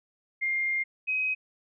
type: tone pair in turn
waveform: sine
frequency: 2115 / 2528 Hz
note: C7 / D#7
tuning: +18 / +27 cents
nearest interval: minor third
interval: 309 cents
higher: second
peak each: -25 dBFS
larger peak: neither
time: 0.41-0.84 / 1.07-1.35 s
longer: first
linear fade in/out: 20 ms
effects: none